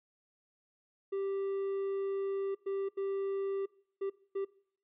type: tone bursts at uneven times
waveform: triangle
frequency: 392 Hz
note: G4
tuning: in tune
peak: -30 dBFS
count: 5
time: 1.12-2.55 / 2.66-2.89 / 2.97-3.66 / 4.01-4.1 / 4.35-4.45 s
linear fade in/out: 10 ms
effects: noise-tail reverb RT60 0.6 s tail -22 dB re dry + resampled to 8000 Hz